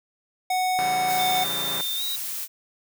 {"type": "tone", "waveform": "square", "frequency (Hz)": 740, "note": "F#5", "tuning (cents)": 0, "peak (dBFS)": -22, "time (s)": [0.5, 1.44], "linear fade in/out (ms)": 5}
{"type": "chord", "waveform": "5% pulse", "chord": "C# diminished", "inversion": "none", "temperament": "equal with one note detuned", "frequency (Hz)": [138.59, 169.06, 196], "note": ["C#3", "E3", "G3"], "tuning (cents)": [0, 44, 0], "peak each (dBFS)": -25, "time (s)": [0.79, 1.81], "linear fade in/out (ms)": 0}
{"type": "noise", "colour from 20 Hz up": "blue", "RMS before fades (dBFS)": -31, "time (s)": [1.06, 2.48], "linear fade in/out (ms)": 50}
{"type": "tone with pitch glide", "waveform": "sine", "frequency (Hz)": [3610, 3825], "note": ["A7", "A#7"], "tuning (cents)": [44, 44], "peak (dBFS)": -27, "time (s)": [1.19, 2.16], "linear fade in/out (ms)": 5, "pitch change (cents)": 100, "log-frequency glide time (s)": [1.97, 2.02]}
{"effects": []}